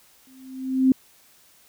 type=tone with exponential growth; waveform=sine; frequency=261.6 Hz; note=C4; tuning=in tune; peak=-11 dBFS; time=0.27-0.92 s; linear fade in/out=2 ms; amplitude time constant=140 ms; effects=white hiss -56 dBFS RMS until 1.68 s